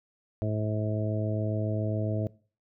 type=harmonic tone; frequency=107.2 Hz; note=A2; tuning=45 cents flat; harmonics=1 / 2 / 3 / 4 / 5 / 6; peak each=-28 / -35 / -36 / -40 / -39 / -36 dBFS; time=0.42-2.27 s; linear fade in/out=0 ms; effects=noise-tail reverb RT60 0.4 s tail -21 dB re dry